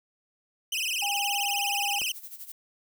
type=tone with vibrato; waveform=sawtooth; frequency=2794 Hz; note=F7; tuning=in tune; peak=-24 dBFS; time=0.72-2.12 s; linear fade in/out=5 ms; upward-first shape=sine; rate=19 Hz; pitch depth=200 cents each way
type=tone; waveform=sine; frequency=808 Hz; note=G#5; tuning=48 cents flat; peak=-30 dBFS; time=1.02-1.99 s; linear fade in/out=5 ms
type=noise with tremolo; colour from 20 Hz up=violet; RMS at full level=-40 dBFS; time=1.15-2.52 s; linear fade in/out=2 ms; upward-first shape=sine; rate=12 Hz; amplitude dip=75%
type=click; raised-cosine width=1 ms; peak=-27 dBFS; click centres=2.017 s
effects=none